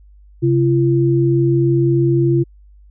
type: tone pair together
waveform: sine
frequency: 134.23 / 340.4 Hz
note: C3 / F4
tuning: +45 / -44 cents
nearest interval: octave + major third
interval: 1611 cents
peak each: -14 dBFS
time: 0.42-2.44 s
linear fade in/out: 20 ms
effects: added 50 Hz sine -42 dBFS peak until 2.9 s